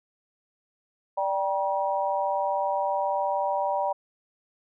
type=chord; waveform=sine; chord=G minor; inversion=second; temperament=equal with one note detuned; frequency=587.3 / 784 / 956.9 Hz; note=D5 / G5 / Bb5; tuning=0 / 0 / +45 cents; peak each=-28 dBFS; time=1.17-3.93 s; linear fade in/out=10 ms; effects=none